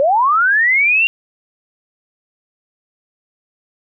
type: linear sweep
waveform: sine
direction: up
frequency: 528 to 2794 Hz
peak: -10 dBFS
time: 0-1.07 s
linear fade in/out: 0 ms
effects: none